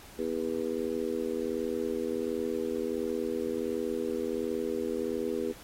harmonic tone, 81.4 Hz, E2, 21 cents flat, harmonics 3 / 4 / 5 / 6, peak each -36 / -36 / -33 / -35 dBFS, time 0.18-5.53 s, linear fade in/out 20 ms, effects pink hiss -51 dBFS RMS until 5.63 s + AAC 48 kbps

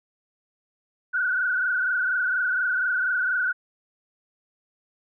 sine tone with frequency modulation, 1480 Hz, F#6, in tune, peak -21 dBFS, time 1.13-3.53 s, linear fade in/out 20 ms, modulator 24.2 Hz, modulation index 2.5, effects none

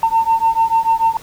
sine beating tone pair, 901 / 907.8 Hz, A5 / A#5, +41 / -46 cents, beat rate 6.8 Hz, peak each -14 dBFS, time 0.03-1.17 s, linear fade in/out 2 ms, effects tanh soft clip ceiling -6 dBFS + pink hiss -40 dBFS RMS until 1.22 s

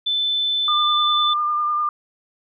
sine tone, 3520 Hz, A7, in tune, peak -18 dBFS, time 0.06-1.34 s, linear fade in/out 10 ms
sine tone with vibrato, 1203 Hz, D6, 41 cents sharp, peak -18 dBFS, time 0.68-1.89 s, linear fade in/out 2 ms, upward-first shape sine, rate 10 Hz, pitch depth 17 cents each way
effects none

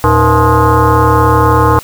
sine tone with frequency modulation, 469.4 Hz, A#4, 12 cents sharp, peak -5 dBFS, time 0.04-1.79 s, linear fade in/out 0 ms, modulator 195 Hz, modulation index 4, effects white hiss -33 dBFS RMS until 1.83 s

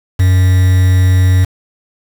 triangle tone with quantisation, 92.5 Hz, F#2, in tune, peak -4 dBFS, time 0.19-1.45 s, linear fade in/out 10 ms, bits 4, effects none

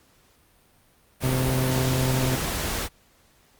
pink noise, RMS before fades -28 dBFS, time 1.2-2.89 s, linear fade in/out 50 ms
harmonic tone, 129.4 Hz, C3, 19 cents flat, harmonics 1 / 2 / 3 / 4 / 5 / 7, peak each -23 / -29 / -33 / -35 / -37 / -40 dBFS, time 1.23-2.36 s, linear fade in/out 10 ms
effects pink hiss -60 dBFS RMS until 3.59 s + Opus 48 kbps

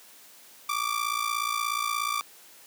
sawtooth ring-modulated tone, 1172 Hz, D6, 4 cents flat, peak -20 dBFS, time 0.69-2.21 s, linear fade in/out 0 ms, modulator 28.4 Hz, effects white hiss -52 dBFS RMS until 2.66 s + high-pass 200 Hz 12 dB/octave

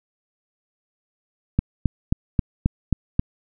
click train, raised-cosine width 5 ms, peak -5 dBFS, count 7, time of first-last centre 1.59-3.194 s, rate 3.74 Hz, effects none

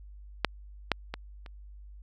clicks, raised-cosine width 0.3 ms, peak -6 / -7 / -18 / -30 dBFS, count 4, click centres 0.447 / 0.917 / 1.14 / 1.462 s, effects added 50 Hz sine -45 dBFS peak until 2.02 s

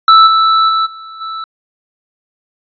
square tone with level steps, 1317 Hz, E6, 2 cents flat, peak -3 / -8 / -11 / -29 / -21 dBFS, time 0.08-1.44 s, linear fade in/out 2 ms, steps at 0.26 / 0.68 / 0.85 / 1.2 s, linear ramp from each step 20 ms, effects resampled to 11025 Hz

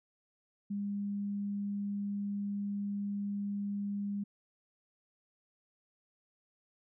sine tone, 202.2 Hz, G#3, 46 cents flat, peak -33 dBFS, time 0.7-4.24 s, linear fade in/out 10 ms, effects none

